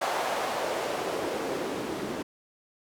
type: noise with band-pass filter sweep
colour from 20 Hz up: white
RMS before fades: -31 dBFS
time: 0.01-2.23 s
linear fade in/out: 10 ms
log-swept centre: 770 to 290 Hz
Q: 1.7
effects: none